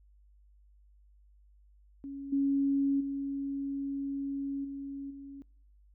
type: tone with level steps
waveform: sine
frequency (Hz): 277.2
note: C#4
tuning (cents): 0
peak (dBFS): -38 / -25 / -32 / -37 / -43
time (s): 2.04-5.42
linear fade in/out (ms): 0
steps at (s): 2.32 / 3 / 4.64 / 5.1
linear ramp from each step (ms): 10
effects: noise-tail reverb RT60 0.6 s tail -25 dB re dry + added 50 Hz sine -58 dBFS peak until 5.94 s